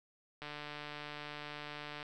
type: click train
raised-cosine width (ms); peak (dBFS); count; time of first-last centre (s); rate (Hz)
0.3; -28; 239; 0.42-2.028; 148
effects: none